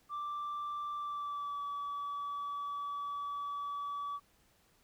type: tone with pitch glide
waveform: sine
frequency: 1174.7 to 1145.9 Hz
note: D6 to D6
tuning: 0 to -43 cents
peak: -34 dBFS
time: 0.09-4.2 s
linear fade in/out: 50 ms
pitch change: -43 cents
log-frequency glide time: 0.96-1.62 s
effects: tanh soft clip ceiling -35 dBFS + pink hiss -69 dBFS RMS until 4.83 s